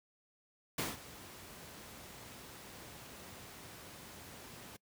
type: noise with ADSR envelope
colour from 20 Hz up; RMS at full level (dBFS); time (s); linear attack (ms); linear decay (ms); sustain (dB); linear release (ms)
pink; -34; 0.78-4.77; 5; 180; -17; 10
effects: noise-tail reverb RT60 0.1 s tail -24 dB re dry + high-pass 80 Hz 12 dB/octave